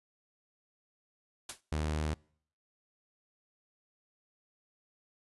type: noise with exponential decay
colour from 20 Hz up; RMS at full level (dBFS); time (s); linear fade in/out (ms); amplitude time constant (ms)
white; -35; 1.49-1.61; 5; 26
type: tone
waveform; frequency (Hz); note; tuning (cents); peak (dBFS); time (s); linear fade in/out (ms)
sawtooth; 76.7; D#2; -24; -27; 1.72-2.14; 0
effects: noise-tail reverb RT60 0.6 s tail -26 dB re dry + resampled to 24000 Hz